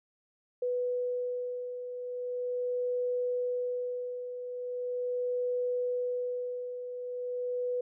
sine beating tone pair, 493.9 / 494.3 Hz, B4 / B4, 0 / +1 cents, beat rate 0.4 Hz, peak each -38 / -31 dBFS, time 0.62-7.81 s, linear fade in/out 5 ms, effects none

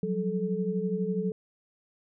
sine tone cluster, 178.8 / 190.9 / 434.8 Hz, F3 / G3 / A4, +41 / -46 / -21 cents, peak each -31 dBFS, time 0.03-1.32 s, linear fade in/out 2 ms, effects none

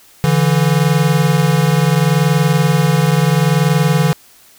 square tone pair together, 144.1 / 164.81 Hz, D3 / E3, -33 / 0 cents, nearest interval major second, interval 233 cents, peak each -14 dBFS, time 0.24-4.13 s, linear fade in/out 0 ms, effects white hiss -46 dBFS RMS until 4.58 s

